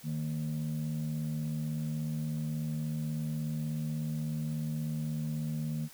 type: tone pair together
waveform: sine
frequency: 153.44 / 229.9 Hz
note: D#3 / A#3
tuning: -24 / -24 cents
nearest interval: perfect fifth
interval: 700 cents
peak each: -31 / -35 dBFS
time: 0.03-5.89 s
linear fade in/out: 50 ms
effects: tanh soft clip ceiling -28 dBFS + white hiss -54 dBFS RMS until 5.93 s